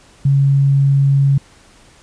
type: tone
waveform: sine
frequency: 138.59 Hz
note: C#3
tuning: in tune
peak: -9 dBFS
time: 0.25-1.38 s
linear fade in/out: 5 ms
effects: pink hiss -47 dBFS RMS until 2.02 s + resampled to 22050 Hz